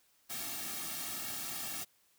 white noise with comb filter, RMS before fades -40 dBFS, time 0.29-1.85 s, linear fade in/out 20 ms, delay 2 ms, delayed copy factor -0.85, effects white hiss -70 dBFS RMS until 2.18 s

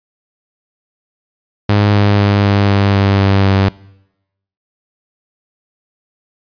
sawtooth tone with pitch steps, 103 / 102.17 / 101.35 / 100.53 / 99.72 / 98.92 / 98.12 / 97.33 Hz, G#2 / G#2 / G#2 / G2 / G2 / G2 / G2 / G2, -14 / -28 / -42 / +44 / +30 / +16 / +2 / -12 cents, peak -5 dBFS, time 1.69-3.69 s, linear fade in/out 5 ms, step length 250 ms, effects noise-tail reverb RT60 0.9 s tail -23 dB re dry + resampled to 11025 Hz

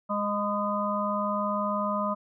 harmonic tone with a mistuned harmonic, 206.1 Hz, G#3, 13 cents flat, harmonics 1 / 3 / 5 / 6, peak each -31 / -31 / -31 / -31 dBFS, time 0.09-2.15 s, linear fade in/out 20 ms, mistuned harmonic 5, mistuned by -23 cents, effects none

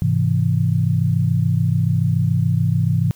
sine chord, Ab augmented, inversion none, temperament equal, 103.83 / 130.81 / 164.81 Hz, Ab2 / C3 / E3, 0 / 0 / 0 cents, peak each -19 dBFS, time 0.02-3.11 s, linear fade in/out 0 ms, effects white hiss -52 dBFS RMS until 3.15 s

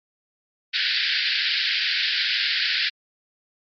white band-pass noise, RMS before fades -23 dBFS, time 0.73-2.9 s, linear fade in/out 20 ms, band 1500 to 4900 Hz, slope 96 dB/octave, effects MP3 48 kbps

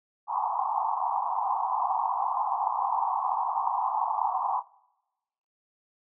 pink band-pass noise, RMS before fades -28 dBFS, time 0.27-4.63 s, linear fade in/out 50 ms, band 750 to 1100 Hz, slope 96 dB/octave, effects noise-tail reverb RT60 1.0 s tail -24 dB re dry

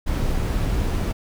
brown noise, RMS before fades -22 dBFS, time 0.06-1.13 s, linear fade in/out 20 ms, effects none

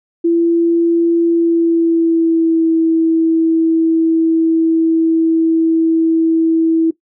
sine tone with pitch glide, 337.1 to 325.8 Hz, E4 to E4, +39 to -20 cents, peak -9 dBFS, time 0.24-6.91 s, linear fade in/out 10 ms, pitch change -59 cents, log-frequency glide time 1.26-2.7 s, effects noise-tail reverb RT60 0.1 s tail -17 dB re dry

